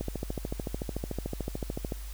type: click train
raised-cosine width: 2 ms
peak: -19 dBFS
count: 27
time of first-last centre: 0.01-1.922 s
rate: 13.6 Hz
effects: added 50 Hz sine -37 dBFS peak until 2.13 s + white hiss -50 dBFS RMS until 2.13 s